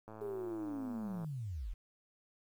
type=click train; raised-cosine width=1 ms; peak=-36 dBFS; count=128; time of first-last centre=0.08-1.245 s; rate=109 Hz
type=linear sweep; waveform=sine; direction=down; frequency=419.8 to 34.65 Hz; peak=-38 dBFS; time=0.21-1.74 s; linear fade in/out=10 ms
effects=11-bit